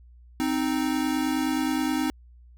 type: tone pair together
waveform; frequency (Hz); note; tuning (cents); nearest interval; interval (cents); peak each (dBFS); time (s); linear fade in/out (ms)
square; 261.6 / 311.1; C4 / D#4; 0 / 0; minor third; 300; -27; 0.4-2.1; 0
effects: added 60 Hz sine -48 dBFS peak until 2.57 s